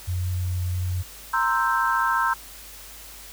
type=tone; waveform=sine; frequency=90.2 Hz; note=F#2; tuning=44 cents flat; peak=-23 dBFS; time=0.07-1.03 s; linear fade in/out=20 ms
type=chord; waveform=sine; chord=C dominant seventh; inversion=third; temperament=equal; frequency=932.3 / 1046.5 / 1318.5 / 1568 Hz; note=Bb5 / C6 / E6 / G6; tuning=0 / 0 / 0 / 0 cents; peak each=-25 dBFS; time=1.33-2.34 s; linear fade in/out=10 ms
effects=added 50 Hz sine -48 dBFS peak until 3.32 s + white hiss -43 dBFS RMS until 3.32 s